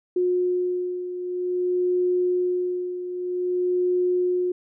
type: beating tone pair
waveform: sine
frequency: 360.3 / 360.82 Hz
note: F#4 / F#4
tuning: -46 / -43 cents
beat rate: 0.52 Hz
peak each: -22 / -28 dBFS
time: 0.16-4.52 s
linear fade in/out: 5 ms
effects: none